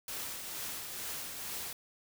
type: noise with tremolo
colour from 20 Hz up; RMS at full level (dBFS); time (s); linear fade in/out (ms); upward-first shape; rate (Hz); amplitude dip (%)
white; -39; 0.08-1.73; 2; triangle; 2.2; 40
effects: none